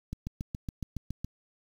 click train, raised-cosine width 5 ms, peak -22 dBFS, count 9, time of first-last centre 0.13-1.246 s, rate 7.17 Hz, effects 8-bit

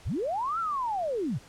sine linear two-way sweep, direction up then down, 32.47 to 1381 to 92.7 Hz, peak -27 dBFS, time 0.05-1.39 s, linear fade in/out 20 ms, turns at 0.59 s, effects pink hiss -53 dBFS RMS until 1.48 s + low-pass 9000 Hz 12 dB/octave

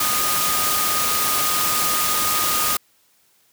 sine tone in noise, 1236 Hz, D#6, 12 cents flat, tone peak -24 dBFS, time 0-2.77 s, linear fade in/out 5 ms, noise white, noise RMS -21 dBFS, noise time 0-2.77 s, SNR -6 dB, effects white hiss -60 dBFS RMS until 3.52 s + high-pass 60 Hz 12 dB/octave

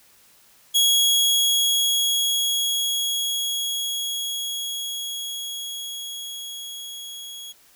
sawtooth tone with level ramp, 3322 Hz, G#7, in tune, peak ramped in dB -12 to -32 dBFS, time 0.74-7.53 s, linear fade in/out 20 ms, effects white hiss -55 dBFS RMS until 7.75 s

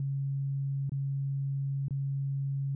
sine tone with dropouts, 137.8 Hz, C#3, 10 cents flat, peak -29 dBFS, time 0-2.75 s, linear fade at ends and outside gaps 2 ms, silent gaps 0.895-0.919 / 1.883-1.907 s, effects none

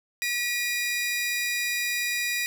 sawtooth tone pair together, 1934.2 / 2437 Hz, B6 / D#7, -37 / -37 cents, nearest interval major third, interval 400 cents, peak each -25 dBFS, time 0.22-2.46 s, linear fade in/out 0 ms, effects none

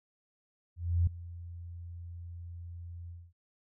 sine tone with ADSR envelope, 86 Hz, F2, 26 cents flat, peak -22 dBFS, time 0.76-3.33 s, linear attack 310 ms, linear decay 4 ms, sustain -19 dB, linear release 240 ms, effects none

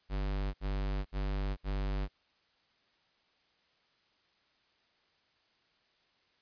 square tone bursts, 49 Hz, G1, in tune, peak -32 dBFS, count 4, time 0.09-2.085 s, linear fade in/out 50 ms, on 450 ms, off 65 ms, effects white hiss -71 dBFS RMS until 6.41 s + resampled to 11025 Hz

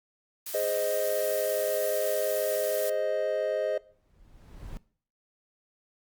blue noise, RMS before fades -36 dBFS, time 0.46-2.9 s, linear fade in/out 5 ms
triangle chord, Ab major, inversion none, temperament equal, 415.3 / 523.3 / 622.3 Hz, Ab4 / C5 / Eb5, 0 / 0 / 0 cents, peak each -32 / -29 / -26 dBFS, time 0.54-3.78 s, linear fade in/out 5 ms
brown noise with exponential growth, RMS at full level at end -38 dBFS, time 3.66-4.77 s, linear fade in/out 0 ms, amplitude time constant 240 ms
effects noise-tail reverb RT60 0.5 s tail -20 dB re dry + Opus 48 kbps

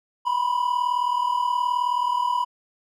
triangle tone pair together, 975.1 / 1014 Hz, B5 / B5, -22 / +45 cents, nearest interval minor second, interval 67 cents, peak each -20 / -24 dBFS, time 0.25-2.45 s, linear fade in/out 20 ms, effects none

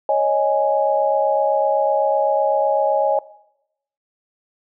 sine chord, C# suspended second, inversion none, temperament equal, 554.4 / 622.3 / 830.6 Hz, C#5 / D#5 / G#5, 0 / 0 / 0 cents, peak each -19 dBFS, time 0.09-3.19 s, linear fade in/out 2 ms, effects noise-tail reverb RT60 0.8 s tail -19 dB re dry

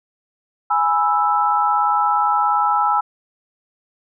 sine chord, E major, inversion first, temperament equal, 830.6 / 987.8 / 1318.5 Hz, G#5 / B5 / E6, 0 / 0 / 0 cents, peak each -18 / -21 / -18 dBFS, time 0.7-3.01 s, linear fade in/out 10 ms, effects none

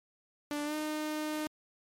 sawtooth tone with pitch glide, 293.7 to 306 Hz, D4 to D#4, 0 to -29 cents, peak -29 dBFS, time 0.51-1.47 s, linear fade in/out 0 ms, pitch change +71 cents, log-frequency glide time 0.64-0.75 s, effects MP3 64 kbps

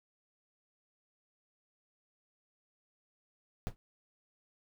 brown noise with exponential decay, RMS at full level -31 dBFS, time 3.67-3.76 s, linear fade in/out 0 ms, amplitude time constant 19 ms, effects none

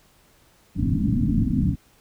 white low-pass noise, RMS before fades -21 dBFS, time 0.75-1.76 s, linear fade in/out 50 ms, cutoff 290 Hz, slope 96 dB/octave, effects pink hiss -58 dBFS RMS until 2 s

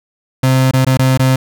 35% pulse tone with dropouts, 130.8 Hz, C3, in tune, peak -7 dBFS, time 0.43-1.36 s, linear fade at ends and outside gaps 5 ms, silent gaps 0.712-0.735 / 0.848-0.866 / 0.973-0.991 / 1.175-1.194 s, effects none

